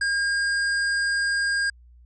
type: tone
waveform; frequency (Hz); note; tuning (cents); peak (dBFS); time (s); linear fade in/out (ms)
square; 1616; G#6; -48; -22; 0.01-1.7; 5
effects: added 60 Hz sine -48 dBFS peak until 2.05 s + resampled to 22050 Hz